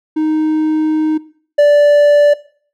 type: tone pair in turn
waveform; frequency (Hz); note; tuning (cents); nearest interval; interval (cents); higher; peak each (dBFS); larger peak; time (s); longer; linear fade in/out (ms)
triangle; 311.1 / 583.9; D#4 / D5; 0 / -10; major seventh; 1090; second; -10 / -3; second; 0.16-1.18 / 1.58-2.34; first; 10
effects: noise-tail reverb RT60 0.5 s tail -19 dB re dry